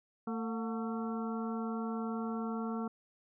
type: harmonic tone with a mistuned harmonic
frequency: 224.8 Hz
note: A3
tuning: 37 cents sharp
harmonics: 1 / 2 / 3 / 4 / 5 / 6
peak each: -35 / -42 / -46 / -48 / -47 / -46 dBFS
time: 0.27-2.88 s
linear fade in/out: 5 ms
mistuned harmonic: 3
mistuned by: +110 cents
effects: none